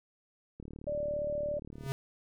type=click train; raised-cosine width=3 ms; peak=-32 dBFS; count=48; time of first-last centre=0.6-1.863 s; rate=37.2 Hz
type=tone; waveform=sine; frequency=587.3 Hz; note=D5; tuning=in tune; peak=-31 dBFS; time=0.87-1.59 s; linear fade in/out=5 ms
type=tone with exponential growth; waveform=square; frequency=135.6 Hz; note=C#3; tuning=38 cents flat; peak=-29 dBFS; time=1.72-1.92 s; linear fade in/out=0 ms; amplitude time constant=43 ms
effects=none